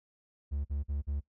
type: tone bursts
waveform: triangle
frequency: 71.4 Hz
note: D2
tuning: 48 cents flat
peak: -29 dBFS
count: 4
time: 0.51-1.208 s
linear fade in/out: 20 ms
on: 140 ms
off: 46 ms
effects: noise-tail reverb RT60 0.1 s tail -19 dB re dry